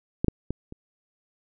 clicks, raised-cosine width 3 ms, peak -10 / -6 / -15 / -26 dBFS, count 4, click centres 0.245 / 0.283 / 0.506 / 0.724 s, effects none

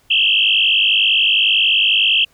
sine tone with frequency modulation, 2932 Hz, F#7, 16 cents flat, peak -11 dBFS, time 0.1-2.25 s, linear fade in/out 10 ms, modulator 51 Hz, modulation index 6, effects pink hiss -56 dBFS RMS until 2.33 s

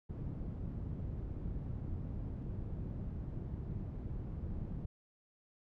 white low-pass noise, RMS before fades -41 dBFS, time 0.09-4.86 s, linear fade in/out 10 ms, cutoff 130 Hz, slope 12 dB/octave, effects none

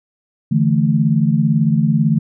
sine chord, D suspended second, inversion none, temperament equal, 146.83 / 164.81 / 220 Hz, D3 / E3 / A3, 0 / 0 / 0 cents, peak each -16 dBFS, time 0.51-2.19 s, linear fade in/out 10 ms, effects none

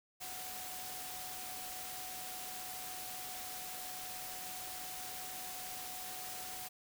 sine tone in noise, 740 Hz, F#5, in tune, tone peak -50 dBFS, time 0.2-6.69 s, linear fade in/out 20 ms, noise white, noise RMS -45 dBFS, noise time 0.2-6.69 s, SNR -8 dB, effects none

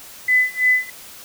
sine tone with tremolo, 2007 Hz, B6, 27 cents sharp, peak -11 dBFS, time 0.28-0.9 s, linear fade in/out 5 ms, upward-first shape sine, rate 3 Hz, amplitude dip 95%, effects white hiss -40 dBFS RMS until 1.24 s

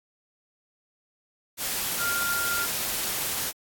sine tone in noise, 1396.9 Hz, F6, in tune, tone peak -26 dBFS, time 1.98-2.67 s, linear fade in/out 50 ms, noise white, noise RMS -29 dBFS, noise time 1.57-3.53 s, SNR 0 dB, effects AAC 64 kbps

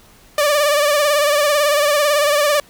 sawtooth tone with vibrato, 587 Hz, D5, 1 cent flat, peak -9 dBFS, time 0.38-2.6 s, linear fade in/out 2 ms, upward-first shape sine, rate 18 Hz, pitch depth 58 cents each way, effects pink hiss -48 dBFS RMS until 2.69 s

